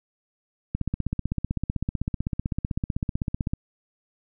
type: click train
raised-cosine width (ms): 5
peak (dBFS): -13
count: 45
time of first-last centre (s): 0.75-3.535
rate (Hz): 15.8
effects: none